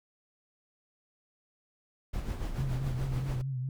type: noise with tremolo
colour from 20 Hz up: brown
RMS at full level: -33 dBFS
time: 2.13-3.42 s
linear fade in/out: 10 ms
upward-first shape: sine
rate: 7 Hz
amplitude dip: 50%
type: tone with vibrato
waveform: sine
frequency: 130.9 Hz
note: C3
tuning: 1 cent sharp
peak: -31 dBFS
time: 2.58-3.69 s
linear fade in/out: 2 ms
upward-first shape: triangle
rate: 4.7 Hz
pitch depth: 85 cents each way
effects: none